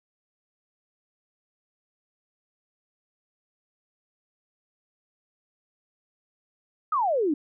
sine exponential sweep, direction down, 1306 to 277.2 Hz, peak -21 dBFS, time 6.92-7.34 s, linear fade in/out 5 ms, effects none

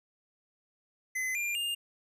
square tone with pitch steps, 2036 / 2393 / 2814 Hz, C7 / D7 / F7, -48 / +32 / +12 cents, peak -31 dBFS, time 1.15-1.75 s, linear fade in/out 10 ms, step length 200 ms, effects resampled to 32000 Hz

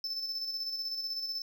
triangle tone with tremolo, 5274 Hz, E8, in tune, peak -31 dBFS, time 0.04-1.42 s, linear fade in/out 2 ms, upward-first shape square, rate 16 Hz, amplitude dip 40%, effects none

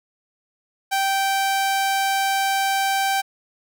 sawtooth tone, 780 Hz, G5, 9 cents flat, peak -15 dBFS, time 0.91-3.22 s, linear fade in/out 20 ms, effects none

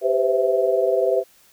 sine chord, C major seventh, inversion second, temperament equal with one note detuned, 392 / 502.8 / 523.3 / 659.3 Hz, G4 / B4 / C5 / E5, 0 / +31 / 0 / 0 cents, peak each -22 dBFS, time 0.01-1.24 s, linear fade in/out 50 ms, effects white hiss -55 dBFS RMS until 1.52 s

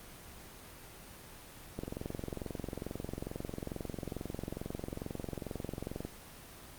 click train, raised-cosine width 2 ms, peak -24 dBFS, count 96, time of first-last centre 1.79-6.05 s, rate 22.3 Hz, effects pink hiss -51 dBFS RMS until 6.78 s + Opus 24 kbps

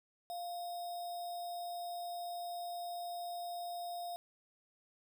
sine tone with sample-and-hold, 698.5 Hz, F5, in tune, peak -39 dBFS, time 0.3-4.16 s, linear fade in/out 0 ms, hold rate 4410 Hz, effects none

